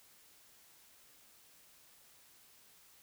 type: silence
effects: white hiss -63 dBFS RMS until 3.02 s